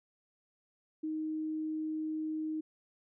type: tone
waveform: sine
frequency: 312.3 Hz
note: D#4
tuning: 7 cents sharp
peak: -33 dBFS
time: 1.03-2.61 s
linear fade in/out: 10 ms
effects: none